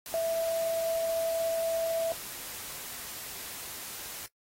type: tone in noise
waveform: sine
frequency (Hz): 659.3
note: E5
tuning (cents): 0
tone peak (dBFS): -26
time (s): 0.14-2.12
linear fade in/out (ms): 0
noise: white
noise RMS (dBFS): -41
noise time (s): 0.06-4.26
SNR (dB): +12
effects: noise-tail reverb RT60 0.1 s tail -19 dB re dry + AAC 48 kbps